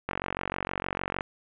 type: click train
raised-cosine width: 0.5 ms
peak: -14 dBFS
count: 53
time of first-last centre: 0.09-1.208 s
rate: 46.5 Hz
effects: resampled to 8000 Hz + 8-bit